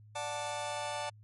sawtooth chord, D major, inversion none, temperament just, 587.3 / 734.2 / 881 Hz, D5 / F#5 / A5, 0 / -14 / +2 cents, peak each -35 / -38 / -34 dBFS, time 0.15-1.1 s, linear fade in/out 10 ms, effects added 106 Hz sine -53 dBFS peak until 1.23 s + MP3 48 kbps

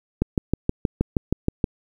click train, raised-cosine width 3 ms, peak -6 dBFS, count 10, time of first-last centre 0.22-1.642 s, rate 6.33 Hz, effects 8-bit

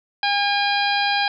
harmonic tone, 810 Hz, G#5, 43 cents flat, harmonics 1 / 2 / 3 / 4 / 5 / 6, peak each -21 / -24 / -26 / -27 / -28 / -29 dBFS, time 0.23-1.28 s, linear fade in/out 2 ms, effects none

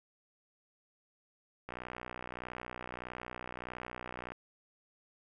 click train, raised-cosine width 0.5 ms, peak -26 dBFS, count 163, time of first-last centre 1.69-4.32 s, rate 61.6 Hz, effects none

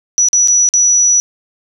sine tone with dropouts, 5890 Hz, F#8, 9 cents flat, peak -7 dBFS, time 0.18-1.2 s, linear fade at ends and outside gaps 0 ms, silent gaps 0.286-0.331 / 0.475-0.483 / 0.689-0.738 s, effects none

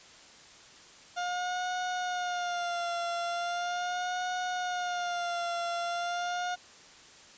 30% pulse tone with vibrato, 708 Hz, F5, 23 cents sharp, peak -28 dBFS, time 1.16-6.56 s, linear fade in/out 20 ms, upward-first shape sine, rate 0.39 Hz, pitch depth 50 cents each way, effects white hiss -53 dBFS RMS until 7.37 s + resampled to 16000 Hz

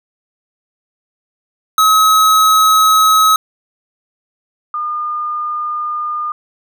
square / sine tone pair in turn, 1280 / 1213.6 Hz, D#6 / D#6, +49 / -44 cents, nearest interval minor second, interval 93 cents, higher first, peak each -8 / -17 dBFS, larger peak first, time 1.78-3.36 / 4.74-6.32 s, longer neither, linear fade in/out 2 ms, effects none

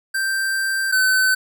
square tone pair in turn, 1568 / 1522.5 Hz, G6 / F#6, 0 / +49 cents, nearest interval minor second, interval 51 cents, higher first, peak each -20 / -15 dBFS, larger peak second, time 0.14-0.92 / 0.92-1.35 s, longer first, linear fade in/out 10 ms, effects none

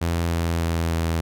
sawtooth tone with pitch steps, 84.5 / 83.82 / 83.14 / 82.47 Hz, E2 / E2 / E2 / E2, +43 / +29 / +15 / +1 cents, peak -17 dBFS, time 0.01-1.21 s, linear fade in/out 10 ms, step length 300 ms, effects none

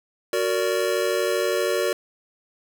square chord, Gb augmented, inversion none, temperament just, 370 / 462.5 / 578.1 Hz, Gb4 / Bb4 / D5, 0 / -14 / -27 cents, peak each -26 dBFS, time 0.33-1.93 s, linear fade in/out 2 ms, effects none

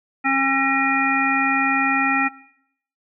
harmonic tone, 270 Hz, C#4, 45 cents flat, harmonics 1 / 3 / 5 / 7 / 9, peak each -23 / -23 / -23 / -23 / -23 dBFS, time 0.24-2.29 s, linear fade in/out 20 ms, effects noise-tail reverb RT60 0.7 s tail -19 dB re dry

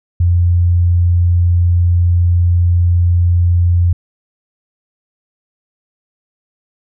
sine tone, 87.31 Hz, F2, in tune, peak -8 dBFS, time 0.2-3.93 s, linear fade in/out 5 ms, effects none

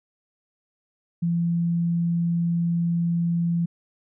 sine tone, 170 Hz, F3, 46 cents flat, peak -20 dBFS, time 1.22-3.66 s, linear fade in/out 10 ms, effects none

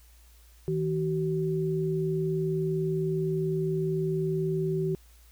sine tone pair together, 159.3 / 378.9 Hz, D#3 / F#4, +41 / +41 cents, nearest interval octave + minor third, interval 1500 cents, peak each -28 dBFS, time 0.68-4.95 s, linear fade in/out 0 ms, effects added 58 Hz sine -53 dBFS peak until 5.31 s + white hiss -61 dBFS RMS until 5.31 s

